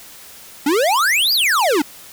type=exponential two-way sweep; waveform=square; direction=up then down; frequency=269.2 to 4978 to 269.2 Hz; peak=-14 dBFS; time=0.66-1.82 s; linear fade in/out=5 ms; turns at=1.33 s; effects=white hiss -40 dBFS RMS until 2.12 s